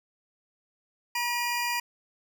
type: tone pair together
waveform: 25% pulse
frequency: 960 / 2419 Hz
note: B5 / D#7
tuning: -49 / -49 cents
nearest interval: octave + major third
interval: 1600 cents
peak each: -25 / -27 dBFS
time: 1.15-1.8 s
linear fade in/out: 5 ms
effects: none